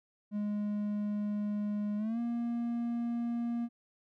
triangle tone with pitch glide, 207.7 to 235.8 Hz, G#3 to A#3, 0 to +20 cents, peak -29 dBFS, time 0.31-3.69 s, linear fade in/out 50 ms, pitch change +220 cents, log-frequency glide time 1.97-2.19 s, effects none

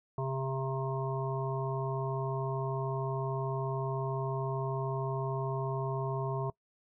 harmonic tone, 133.5 Hz, C3, 35 cents sharp, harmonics 1 / 3 / 5 / 7 / 8, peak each -33 / -38 / -40 / -41 / -42 dBFS, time 0.18-6.5 s, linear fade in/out 2 ms, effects noise-tail reverb RT60 0.1 s tail -22 dB re dry

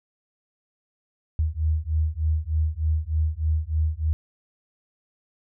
sine beating tone pair, 76.8 / 80.1 Hz, D#2 / E2, -22 / -49 cents, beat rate 3.3 Hz, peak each -24 dBFS, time 1.39-4.13 s, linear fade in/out 0 ms, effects none

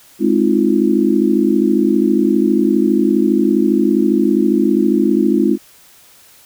sine chord, F minor seventh, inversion first, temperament just, 209.5 / 261.9 / 314.3 / 349.2 Hz, Ab3 / C4 / Eb4 / F4, +15 / +2 / +18 / 0 cents, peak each -16 dBFS, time 0.19-5.58 s, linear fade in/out 50 ms, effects white hiss -46 dBFS RMS until 6.45 s

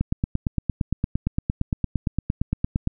click train, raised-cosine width 5 ms, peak -9 dBFS, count 26, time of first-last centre 0.01-2.874 s, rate 8.73 Hz, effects none

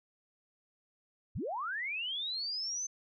sine linear sweep, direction up, 47 to 6260 Hz, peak -34 dBFS, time 1.35-2.87 s, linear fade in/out 10 ms, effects none

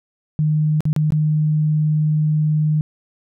sine tone with dropouts, 153.1 Hz, D#3, 28 cents flat, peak -14 dBFS, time 0.39-2.81 s, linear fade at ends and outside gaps 0 ms, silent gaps 0.806-0.854 / 0.93-0.963 / 1.105-1.122 s, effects none

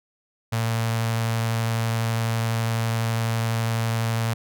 sawtooth tone with notch filter, 114 Hz, A#2, 38 cents flat, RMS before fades -24 dBFS, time 0.52-4.34 s, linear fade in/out 10 ms, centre 320 Hz, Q 0.94, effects none

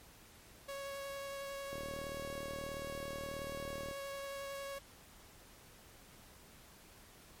sawtooth tone with vibrato, 554.4 Hz, C#5, in tune, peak -38 dBFS, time 0.68-4.79 s, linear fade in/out 10 ms, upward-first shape triangle, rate 11 Hz, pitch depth 10 cents each way
click train, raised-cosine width 2 ms, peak -33 dBFS, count 85, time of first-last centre 1.73-3.912 s, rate 38.5 Hz
effects pink hiss -59 dBFS RMS until 7.4 s + MP3 64 kbps

